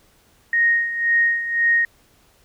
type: tone with tremolo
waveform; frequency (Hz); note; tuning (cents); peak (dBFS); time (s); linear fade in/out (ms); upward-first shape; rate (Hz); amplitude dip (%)
sine; 1864.7; A#6; 0; -13; 0.53-1.85; 2; sine; 1.9; 70
effects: pink hiss -57 dBFS RMS until 2.44 s